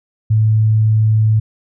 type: tone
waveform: sine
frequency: 109.1 Hz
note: A2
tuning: 14 cents flat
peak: -9 dBFS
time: 0.3-1.4 s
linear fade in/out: 10 ms
effects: none